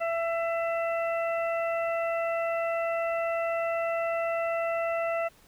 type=harmonic tone; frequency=668 Hz; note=E5; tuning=23 cents sharp; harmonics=1 / 2 / 3 / 4; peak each=-27 / -35 / -38 / -39 dBFS; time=0-5.29 s; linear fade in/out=20 ms; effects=pink hiss -59 dBFS RMS until 5.47 s